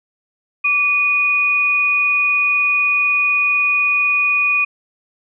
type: tone pair together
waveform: sine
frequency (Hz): 1156.1 / 2466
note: D6 / D#7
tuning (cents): -28 / -16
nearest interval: octave + minor second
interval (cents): 1312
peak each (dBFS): -25 / -13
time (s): 0.64-4.65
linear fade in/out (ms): 10
effects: none